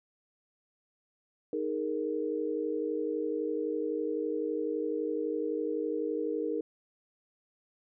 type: chord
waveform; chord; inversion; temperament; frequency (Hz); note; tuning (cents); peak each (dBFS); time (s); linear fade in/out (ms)
sine; D# suspended fourth; none; just; 311.1 / 414.8 / 466.7; D#4 / G#4 / A#4; 0 / -2 / +2; -34 / -35 / -33; 1.53-6.61; 2
effects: none